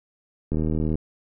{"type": "click train", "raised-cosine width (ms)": 3, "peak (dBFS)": -13, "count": 35, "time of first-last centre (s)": [0.52, 0.955], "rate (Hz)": 78.2, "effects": []}